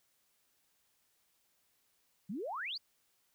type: exponential sweep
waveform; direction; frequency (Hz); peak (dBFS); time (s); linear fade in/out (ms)
sine; up; 172 to 4978; -37; 2.29-2.78; 10
effects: white hiss -75 dBFS RMS until 3.34 s